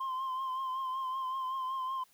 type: tone with vibrato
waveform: sine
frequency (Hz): 1046.5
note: C6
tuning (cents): 0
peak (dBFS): -30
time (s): 0-2.04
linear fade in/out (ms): 10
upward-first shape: triangle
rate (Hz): 5.3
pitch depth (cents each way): 46
effects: tanh soft clip ceiling -32 dBFS + white hiss -66 dBFS RMS until 2.13 s